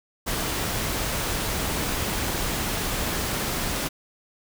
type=noise; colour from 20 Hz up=pink; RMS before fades=-27 dBFS; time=0.26-3.89 s; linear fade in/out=20 ms; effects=none